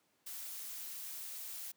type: noise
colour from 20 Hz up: blue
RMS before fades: -45 dBFS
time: 0.26-1.72 s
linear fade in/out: 10 ms
effects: pink hiss -75 dBFS RMS until 1.76 s + high-pass 200 Hz 12 dB/octave